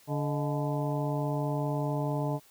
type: harmonic tone with a mistuned harmonic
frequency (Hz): 144.5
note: D3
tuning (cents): -28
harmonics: 1 / 2 / 3 / 4 / 5 / 6 / 7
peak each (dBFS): -30 / -35 / -38 / -36 / -43 / -38 / -44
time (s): 0.07-2.4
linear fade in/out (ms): 50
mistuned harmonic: 4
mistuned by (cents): +110
effects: white hiss -59 dBFS RMS until 2.5 s